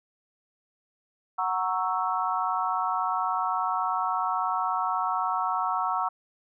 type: chord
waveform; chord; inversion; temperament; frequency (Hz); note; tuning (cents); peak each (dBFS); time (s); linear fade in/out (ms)
sine; F# dominant seventh; none; equal; 740 / 932.3 / 1108.7 / 1318.5; F#5 / A#5 / C#6 / E6; 0 / 0 / 0 / 0; -30; 1.38-6.09; 10
effects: none